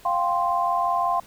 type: chord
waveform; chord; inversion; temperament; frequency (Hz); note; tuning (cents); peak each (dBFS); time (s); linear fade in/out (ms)
sine; F suspended second; none; equal; 698.5 / 784 / 1046.5; F5 / G5 / C6; 0 / 0 / 0; -24 / -27 / -23; 0.05-1.2; 5
effects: pink hiss -50 dBFS RMS until 1.26 s